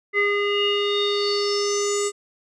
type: tone with low-pass filter sweep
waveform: square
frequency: 407.7 Hz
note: G#4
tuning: 32 cents flat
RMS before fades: -22 dBFS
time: 0.13-2.12 s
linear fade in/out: 50 ms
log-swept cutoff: 2000 to 7900 Hz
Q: 7.9
effects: none